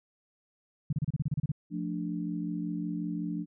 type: tone bursts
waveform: sine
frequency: 147.4 Hz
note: D3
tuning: 7 cents sharp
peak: -25 dBFS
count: 11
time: 0.9-1.518 s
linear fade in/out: 5 ms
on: 28 ms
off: 31 ms
type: chord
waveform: sine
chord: D minor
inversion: first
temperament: equal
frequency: 174.61 / 220 / 293.7 Hz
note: F3 / A3 / D4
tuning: 0 / 0 / 0 cents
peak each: -34 / -38 / -35 dBFS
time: 1.7-3.46 s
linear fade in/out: 50 ms
effects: none